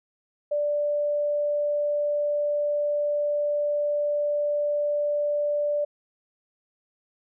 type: tone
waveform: sine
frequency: 587 Hz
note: D5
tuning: 1 cent flat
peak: -22 dBFS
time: 0.51-5.85 s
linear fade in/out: 10 ms
effects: none